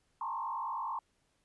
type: tone with frequency modulation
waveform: sine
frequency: 987.8 Hz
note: B5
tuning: in tune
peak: -34 dBFS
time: 0.21-0.99 s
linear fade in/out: 2 ms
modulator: 49.5 Hz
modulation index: 2.5
effects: pink hiss -75 dBFS RMS until 1.44 s + resampled to 24000 Hz